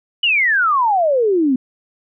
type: exponential sweep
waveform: sine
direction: down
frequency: 3000 to 246.9 Hz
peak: -12 dBFS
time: 0.23-1.56 s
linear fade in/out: 5 ms
effects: none